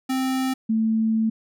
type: tone pair in turn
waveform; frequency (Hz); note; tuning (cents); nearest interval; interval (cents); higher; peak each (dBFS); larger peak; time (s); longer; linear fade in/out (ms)
square / sine; 261.6 / 221.8; C4 / A3; 0 / +14; minor third; 286; first; -22 / -18; second; 0.09-0.54 / 0.69-1.3; second; 10
effects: none